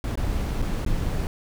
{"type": "noise with dropouts", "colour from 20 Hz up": "brown", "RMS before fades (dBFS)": -25, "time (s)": [0.04, 1.27], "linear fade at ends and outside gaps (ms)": 1, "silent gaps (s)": [[0.155, 0.174], [0.618, 0.622], [0.85, 0.863]], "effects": []}